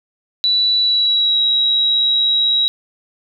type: tone with pitch glide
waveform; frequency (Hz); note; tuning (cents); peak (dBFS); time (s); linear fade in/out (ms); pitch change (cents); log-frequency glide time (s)
sine; 3951 to 3854; B7 to B7; 0 to -43; -12; 0.44-2.68; 0; -43; 0.8-1.4
effects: none